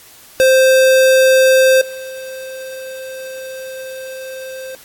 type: tone with level steps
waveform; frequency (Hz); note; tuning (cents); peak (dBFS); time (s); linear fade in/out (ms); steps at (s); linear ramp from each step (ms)
square; 523.3; C5; 0; -8 / -27; 0.4-4.75; 0; 1.81; 5
effects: white hiss -42 dBFS RMS until 4.84 s + AAC 64 kbps